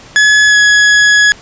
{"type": "tone with pitch glide", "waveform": "40% pulse", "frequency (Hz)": [1700, 1680.5], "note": ["G#6", "G#6"], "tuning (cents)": [40, 20], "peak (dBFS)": -4, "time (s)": [0.16, 1.32], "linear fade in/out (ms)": 0, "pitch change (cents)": -20, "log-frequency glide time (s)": [0.47, 0.56], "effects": ["pink hiss -36 dBFS RMS until 1.41 s", "resampled to 16000 Hz"]}